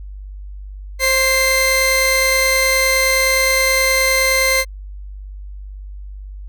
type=tone pair together; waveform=sawtooth; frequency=528.9 / 2086 Hz; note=C5 / C7; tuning=+19 / -6 cents; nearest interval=2 octaves; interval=2375 cents; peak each=-14 / -11 dBFS; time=0.99-4.65 s; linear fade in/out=50 ms; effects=added 49 Hz sine -29 dBFS peak until 6.48 s